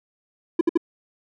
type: tone bursts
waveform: triangle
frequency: 336.8 Hz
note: E4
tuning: 37 cents sharp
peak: -12 dBFS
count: 3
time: 0.59-0.775 s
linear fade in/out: 5 ms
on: 21 ms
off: 61 ms
effects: none